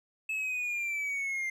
triangle linear sweep, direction down, 2607 to 2093 Hz, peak -29 dBFS, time 0.29-1.5 s, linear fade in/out 5 ms, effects none

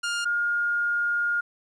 sawtooth / sine tone pair in turn, 1409 / 1419.6 Hz, F6 / F6, +15 / +28 cents, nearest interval unison, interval 13 cents, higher second, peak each -22 dBFS, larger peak neither, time 0.03-0.25 / 0.25-1.41 s, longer second, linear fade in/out 10 ms, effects resampled to 22050 Hz + 10-bit

